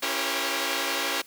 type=tone cluster; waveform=5% pulse; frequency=276.8 / 334.4 / 394.8 / 474.9 / 542 Hz; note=C#4 / E4 / G4 / A#4 / C#5; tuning=-2 / +25 / +12 / +32 / -39 cents; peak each=-21 dBFS; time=0.02-1.22 s; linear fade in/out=10 ms; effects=white hiss -53 dBFS RMS until 1.26 s